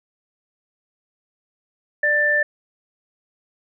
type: tone pair together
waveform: sine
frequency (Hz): 592 / 1774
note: D5 / A6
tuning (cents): +14 / +14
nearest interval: octave + perfect fifth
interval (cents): 1900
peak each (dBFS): -23 / -16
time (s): 2.03-2.43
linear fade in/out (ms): 5
effects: none